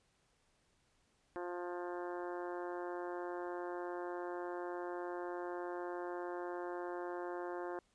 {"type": "harmonic tone", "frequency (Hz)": 176.6, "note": "F3", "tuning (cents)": 20, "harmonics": [2, 3, 4, 5, 6, 7, 8, 9, 10], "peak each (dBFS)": [-42, -47, -48, -50, -51, -57, -56, -55, -60], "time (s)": [1.36, 7.79], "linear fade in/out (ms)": 0, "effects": ["pink hiss -75 dBFS RMS until 7.94 s", "resampled to 22050 Hz"]}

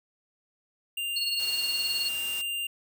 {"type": "tone", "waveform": "square", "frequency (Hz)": 2794, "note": "F7", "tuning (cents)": 0, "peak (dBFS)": -30, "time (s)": [0.97, 2.67], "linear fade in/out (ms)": 5}
{"type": "tone with tremolo", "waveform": "sine", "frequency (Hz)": 4354, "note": "C#8", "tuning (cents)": -32, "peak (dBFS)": -26, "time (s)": [1.16, 2.09], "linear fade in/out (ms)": 5, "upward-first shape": "sine", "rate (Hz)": 19, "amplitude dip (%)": 70}
{"type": "noise", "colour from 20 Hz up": "white", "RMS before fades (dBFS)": -41, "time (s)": [1.39, 2.42], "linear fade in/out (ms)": 10}
{"effects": []}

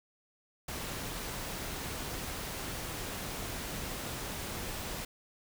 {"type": "noise", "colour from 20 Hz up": "pink", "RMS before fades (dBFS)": -39, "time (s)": [0.68, 5.05], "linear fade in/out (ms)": 5, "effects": []}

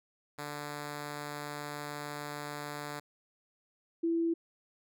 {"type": "tone pair in turn", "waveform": ["5% pulse", "sine"], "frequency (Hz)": [146.83, 333.1], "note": ["D3", "E4"], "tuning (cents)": [0, 18], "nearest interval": "octave + major second", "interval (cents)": 1418, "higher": "second", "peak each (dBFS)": -27, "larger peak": "neither", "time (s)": [[0.38, 3], [4.03, 4.34]], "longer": "first", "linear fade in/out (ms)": 10, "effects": []}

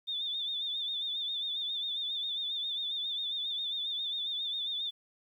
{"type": "tone with vibrato", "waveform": "sine", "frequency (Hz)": 3575, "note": "A7", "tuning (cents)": 27, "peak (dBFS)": -32, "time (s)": [0.07, 4.91], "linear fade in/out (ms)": 20, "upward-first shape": "sine", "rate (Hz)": 7.4, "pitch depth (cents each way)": 64, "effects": ["11-bit"]}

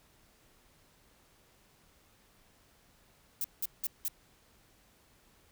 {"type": "noise bursts", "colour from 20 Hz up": "violet", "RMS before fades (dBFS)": -33, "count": 4, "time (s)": [3.41, 4.082], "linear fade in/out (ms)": 2, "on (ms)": 33, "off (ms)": 180, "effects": ["pink hiss -65 dBFS RMS until 5.51 s"]}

